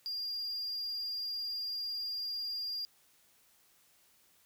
triangle tone, 4806 Hz, D8, 39 cents sharp, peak -34 dBFS, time 0.06-2.85 s, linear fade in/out 0 ms, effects white hiss -67 dBFS RMS until 4.45 s

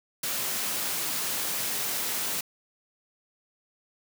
white high-pass noise, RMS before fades -30 dBFS, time 0.23-2.41 s, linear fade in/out 5 ms, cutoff 110 Hz, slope 24 dB/octave, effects none

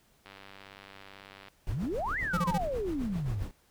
click train, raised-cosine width 0.3 ms, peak -32 dBFS, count 121, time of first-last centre 0.26-1.483 s, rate 98.1 Hz
brown noise with tremolo, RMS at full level -36 dBFS, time 1.67-3.51 s, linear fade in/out 0 ms, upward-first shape sine, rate 7.5 Hz, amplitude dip 70%
sine exponential two-way sweep, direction up then down, 87.31 to 2101 to 87.31 Hz, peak -30 dBFS, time 1.69-3.43 s, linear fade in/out 0 ms, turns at 2.19 s
square tone bursts, 174.1 Hz, F3, 5 cents flat, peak -27 dBFS, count 4, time 2.33-2.582 s, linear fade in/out 10 ms, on 45 ms, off 24 ms
effects pink hiss -66 dBFS RMS until 3.7 s

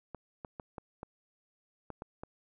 clicks, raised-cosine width 1 ms, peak -27 dBFS, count 8, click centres 0.147 / 0.448 / 0.598 / 0.782 / 1.031 / 1.903 / 2.021 / 2.235 s, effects none

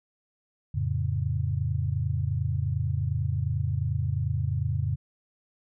sine chord, F augmented, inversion none, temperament equal, 87.31 / 110 / 138.59 Hz, F2 / A2 / C#3, 0 / 0 / 0 cents, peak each -29 dBFS, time 0.74-4.96 s, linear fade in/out 10 ms, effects none

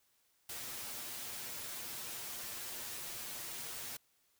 white noise with comb filter, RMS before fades -44 dBFS, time 0.49-3.97 s, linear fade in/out 5 ms, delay 8.5 ms, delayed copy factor +0.8, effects white hiss -74 dBFS RMS until 4.39 s

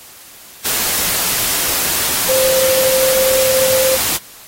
sine tone in noise, 523.3 Hz, C5, in tune, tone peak -13 dBFS, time 2.28-3.97 s, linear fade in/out 20 ms, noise white, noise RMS -17 dBFS, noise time 0.64-4.18 s, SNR +1 dB, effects white hiss -39 dBFS RMS until 4.47 s + AAC 48 kbps

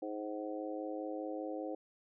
harmonic tone with a mistuned harmonic, 105 Hz, G#2, 19 cents sharp, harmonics 3 / 4 / 5 / 6 / 7, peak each -41 / -46 / -42 / -51 / -47 dBFS, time 0.02-1.75 s, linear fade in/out 5 ms, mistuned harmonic 7, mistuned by +32 cents, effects none

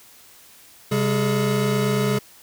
square tone cluster, 131.9 / 201.6 / 423.9 Hz, C3 / G3 / G#4, +14 / +49 / +35 cents, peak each -24 dBFS, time 0.91-2.19 s, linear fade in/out 10 ms, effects white hiss -49 dBFS RMS until 2.42 s

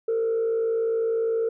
sine tone with frequency modulation, 453.8 Hz, A#4, 47 cents flat, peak -20 dBFS, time 0.08-1.49 s, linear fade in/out 5 ms, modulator 57.1 Hz, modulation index 0.37, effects tanh soft clip ceiling -18 dBFS

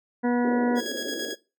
harmonic tone, 242.9 Hz, B3, 29 cents flat, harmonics 1 / 2 / 3 / 4 / 6 / 7 / 8, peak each -22 / -28 / -32 / -34 / -38 / -39 / -40 dBFS, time 0.23-0.81 s, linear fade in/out 20 ms
white band-pass noise, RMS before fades -34 dBFS, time 0.44-1.35 s, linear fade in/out 10 ms, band 250 to 540 Hz, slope 48 dB/octave
15% pulse tone with tremolo, 1661.2 Hz, G#6, in tune, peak -23 dBFS, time 0.75-1.36 s, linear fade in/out 50 ms, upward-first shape square, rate 9 Hz, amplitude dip 40%
effects noise-tail reverb RT60 0.3 s tail -21 dB re dry

